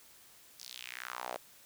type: tone with high-pass filter sweep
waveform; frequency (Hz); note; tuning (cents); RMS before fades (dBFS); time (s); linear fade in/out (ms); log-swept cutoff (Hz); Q
sawtooth; 61.74; B1; 0; -44; 0.59-1.37; 10; 5500 to 590; 2.9
effects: white hiss -59 dBFS RMS until 1.65 s